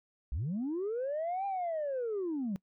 sine linear two-way sweep, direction up then down, 51.91 to 803 to 181.3 Hz, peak -30 dBFS, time 0.32-2.56 s, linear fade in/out 0 ms, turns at 1.46 s, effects noise-tail reverb RT60 0.1 s tail -24 dB re dry + tanh soft clip ceiling -29 dBFS

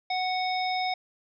harmonic tone, 740 Hz, F#5, in tune, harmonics 1 / 3 / 5 / 7, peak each -27 / -33 / -36 / -37 dBFS, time 0.1-0.94 s, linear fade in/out 5 ms, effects none

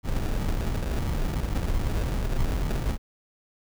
brown noise with sample-and-hold, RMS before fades -26 dBFS, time 0.03-2.98 s, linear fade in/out 50 ms, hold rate 1050 Hz, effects none

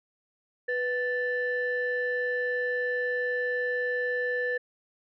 sine tone pair together, 493.9 / 1757.1 Hz, B4 / A6, 0 / -3 cents, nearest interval octave + minor seventh, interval 2197 cents, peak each -28 dBFS, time 0.68-4.58 s, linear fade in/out 10 ms, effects tanh soft clip ceiling -20 dBFS

